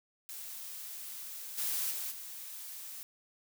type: noise with level steps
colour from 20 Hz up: blue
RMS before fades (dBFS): -44 / -34 / -38 / -45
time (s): 0.29-3.03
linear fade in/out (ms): 0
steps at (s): 1.57 / 1.9 / 2.1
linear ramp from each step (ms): 20
effects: none